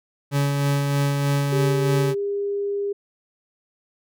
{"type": "tone with tremolo", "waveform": "40% pulse", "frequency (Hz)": 141.5, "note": "C#3", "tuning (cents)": 36, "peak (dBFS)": -17, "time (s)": [0.31, 2.15], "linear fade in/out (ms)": 50, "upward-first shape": "sine", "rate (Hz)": 3.2, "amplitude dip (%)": 30}
{"type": "tone with pitch glide", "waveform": "sine", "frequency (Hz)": [397.6, 403.2], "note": ["G4", "G4"], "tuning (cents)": [25, 49], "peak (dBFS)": -22, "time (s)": [1.52, 2.93], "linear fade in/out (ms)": 10, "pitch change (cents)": 24, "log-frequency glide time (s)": [2.13, 2.19]}
{"effects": []}